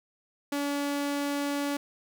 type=tone; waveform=sawtooth; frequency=285.4 Hz; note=D4; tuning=49 cents flat; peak=-24 dBFS; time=0.52-1.77 s; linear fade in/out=5 ms; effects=none